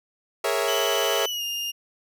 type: chord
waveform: sawtooth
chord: A# half-diminished seventh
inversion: third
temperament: equal with one note detuned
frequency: 413.4 / 466.2 / 554.4 / 659.3 Hz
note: G#4 / A#4 / C#5 / E5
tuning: -8 / 0 / 0 / 0 cents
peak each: -24 dBFS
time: 0.44-1.26 s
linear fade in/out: 5 ms
type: tone with pitch glide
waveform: 35% pulse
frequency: 3007 to 2822 Hz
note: F#7 to F7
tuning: +27 to +17 cents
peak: -25 dBFS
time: 0.67-1.72 s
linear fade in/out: 20 ms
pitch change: -110 cents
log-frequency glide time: 1.26-1.43 s
effects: none